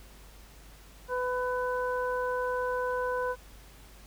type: harmonic tone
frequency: 500 Hz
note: B4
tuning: 21 cents sharp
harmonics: 1 / 2 / 3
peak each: -30 / -33 / -36 dBFS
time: 1.08-3.36 s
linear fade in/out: 50 ms
effects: added 50 Hz sine -51 dBFS peak until 4.06 s + pink hiss -55 dBFS RMS until 4.06 s